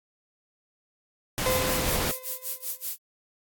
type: noise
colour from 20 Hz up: pink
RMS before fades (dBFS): -28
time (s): 1.38-2.11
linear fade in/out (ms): 0
type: tone with exponential decay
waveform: 35% pulse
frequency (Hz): 513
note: C5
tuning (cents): -34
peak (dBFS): -22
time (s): 1.46-2.94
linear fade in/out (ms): 2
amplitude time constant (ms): 320
type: noise with tremolo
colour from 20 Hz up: violet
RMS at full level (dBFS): -29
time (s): 1.49-2.97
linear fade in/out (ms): 10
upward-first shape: sine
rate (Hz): 5.2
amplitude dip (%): 95
effects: AAC 64 kbps